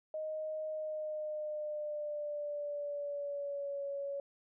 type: tone with pitch glide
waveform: sine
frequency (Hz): 622.3 to 560.8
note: D#5 to C#5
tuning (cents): 0 to +20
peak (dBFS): -36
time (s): 0.14-4.2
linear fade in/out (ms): 2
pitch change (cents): -180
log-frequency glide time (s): 0.69-3.84
effects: none

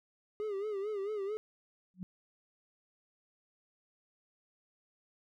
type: tone with vibrato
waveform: triangle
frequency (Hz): 409.4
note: G#4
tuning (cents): -25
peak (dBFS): -32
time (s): 0.4-1.37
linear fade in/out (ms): 0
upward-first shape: sine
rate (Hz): 4.5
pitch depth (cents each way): 99
type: tone with exponential growth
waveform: sine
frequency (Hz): 183.6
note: F#3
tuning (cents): -13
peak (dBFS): -34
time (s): 1.94-2.03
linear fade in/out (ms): 0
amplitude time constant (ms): 19
effects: none

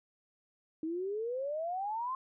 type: exponential sweep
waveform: sine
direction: up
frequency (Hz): 311.1 to 1068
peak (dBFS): -33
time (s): 0.83-2.15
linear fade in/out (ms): 2
effects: none

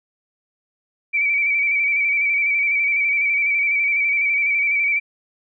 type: tone with vibrato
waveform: sine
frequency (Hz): 2302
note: D7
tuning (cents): -35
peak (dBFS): -16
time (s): 1.13-5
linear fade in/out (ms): 20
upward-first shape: square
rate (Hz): 12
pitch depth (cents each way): 32
effects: none

